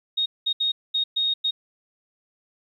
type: tone bursts at uneven times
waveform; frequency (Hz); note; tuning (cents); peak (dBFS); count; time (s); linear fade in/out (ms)
sine; 3729; A#7; 0; -20; 6; 0.17-0.26 / 0.46-0.53 / 0.6-0.72 / 0.94-1.04 / 1.16-1.34 / 1.44-1.51; 10
effects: 10-bit